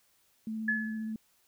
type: tone with vibrato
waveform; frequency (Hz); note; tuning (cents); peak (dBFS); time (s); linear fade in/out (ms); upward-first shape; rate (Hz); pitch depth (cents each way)
sine; 220; A3; 0; -33; 0.47-1.16; 2; sine; 15; 15
type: tone with exponential decay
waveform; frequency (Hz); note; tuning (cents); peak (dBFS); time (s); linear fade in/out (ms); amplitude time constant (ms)
sine; 1711; A6; -49; -24; 0.68-1.13; 5; 97
effects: white hiss -69 dBFS RMS until 1.47 s